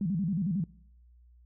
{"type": "tone with vibrato", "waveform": "sine", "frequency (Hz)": 180.3, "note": "F#3", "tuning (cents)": -45, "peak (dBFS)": -27, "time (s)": [0.01, 0.64], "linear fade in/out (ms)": 2, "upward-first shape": "square", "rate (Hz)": 11, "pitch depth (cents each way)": 190, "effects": ["noise-tail reverb RT60 0.7 s tail -21 dB re dry", "added 60 Hz sine -55 dBFS peak until 1.45 s"]}